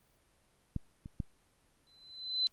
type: clicks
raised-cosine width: 5 ms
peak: -22 / -32 / -22 dBFS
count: 3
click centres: 0.763 / 1.059 / 1.202 s
type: tone with exponential growth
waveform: sine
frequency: 4038 Hz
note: B7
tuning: 38 cents sharp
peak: -25 dBFS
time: 1.87-2.47 s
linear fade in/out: 0 ms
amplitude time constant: 130 ms
effects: pink hiss -70 dBFS RMS until 2.52 s + Opus 32 kbps